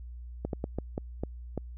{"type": "slowing click train", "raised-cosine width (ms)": 2, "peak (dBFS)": -18, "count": 7, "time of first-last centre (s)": [0.45, 1.577], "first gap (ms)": 82, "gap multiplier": 1.33, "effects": ["added 60 Hz sine -40 dBFS peak until 1.77 s"]}